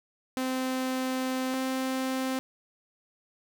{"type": "tone pair in turn", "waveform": "sawtooth", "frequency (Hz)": [258.9, 261.6], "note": ["C4", "C4"], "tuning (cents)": [-18, 0], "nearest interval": "unison", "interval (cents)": 18, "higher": "second", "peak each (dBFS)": -24, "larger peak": "neither", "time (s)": [[0.37, 1.54], [1.54, 2.39]], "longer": "first", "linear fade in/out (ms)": 0, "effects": []}